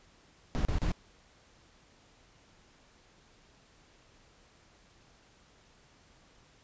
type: noise bursts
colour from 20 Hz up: brown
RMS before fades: -29 dBFS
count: 3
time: 0.55-0.918 s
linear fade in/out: 0 ms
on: 100 ms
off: 34 ms
effects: pink hiss -62 dBFS RMS until 6.63 s + resampled to 16000 Hz

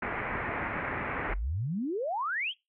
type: low-pass noise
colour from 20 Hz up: white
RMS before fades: -34 dBFS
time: 0.02-1.34 s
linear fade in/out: 5 ms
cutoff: 2200 Hz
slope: 48 dB/octave
type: click train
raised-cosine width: 2 ms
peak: -26 dBFS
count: 6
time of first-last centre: 0.08-0.767 s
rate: 7.28 Hz
type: exponential sweep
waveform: sine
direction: up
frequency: 32.81 to 3389 Hz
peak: -29 dBFS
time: 1.27-2.54 s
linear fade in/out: 50 ms
effects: noise-tail reverb RT60 0.2 s tail -21 dB re dry

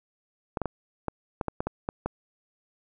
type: clicks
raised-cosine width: 1 ms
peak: -14 dBFS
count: 10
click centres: 0.572 / 0.617 / 0.657 / 1.083 / 1.412 / 1.483 / 1.605 / 1.67 / 1.889 / 2.06 s
effects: none

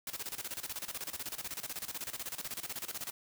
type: noise with tremolo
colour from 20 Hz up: white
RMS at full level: -39 dBFS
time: 0.07-3.11 s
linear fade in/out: 2 ms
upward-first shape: square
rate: 16 Hz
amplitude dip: 80%
effects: none

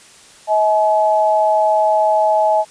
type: tone pair together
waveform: sine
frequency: 638 / 851.6 Hz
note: D#5 / G#5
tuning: +43 / +43 cents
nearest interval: perfect fourth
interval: 500 cents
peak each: -14 dBFS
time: 0.47-2.65 s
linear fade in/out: 50 ms
effects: white hiss -44 dBFS RMS until 2.7 s + resampled to 22050 Hz

